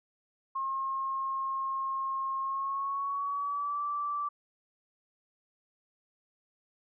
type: tone with pitch glide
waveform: sine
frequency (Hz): 1074 to 1164.5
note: C6 to D6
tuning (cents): +45 to -15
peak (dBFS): -30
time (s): 0.55-4.29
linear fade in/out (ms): 10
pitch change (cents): +140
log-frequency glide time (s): 2.4-3.83
effects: none